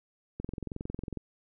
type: click train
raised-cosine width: 3 ms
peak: -23 dBFS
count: 18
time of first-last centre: 0.4-1.173 s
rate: 22 Hz
effects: none